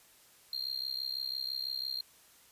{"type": "tone with amplitude modulation", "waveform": "triangle", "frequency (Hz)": 4200, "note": "C8", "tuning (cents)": 6, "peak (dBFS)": -29, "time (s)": [0.53, 2.01], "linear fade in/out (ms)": 2, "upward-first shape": "sine", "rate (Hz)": 66, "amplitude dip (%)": 100, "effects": ["white hiss -61 dBFS RMS until 2.51 s", "resampled to 32000 Hz"]}